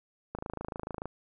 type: click train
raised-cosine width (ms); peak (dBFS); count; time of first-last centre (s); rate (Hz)
1; -22; 20; 0.35-1.056; 26.9
effects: none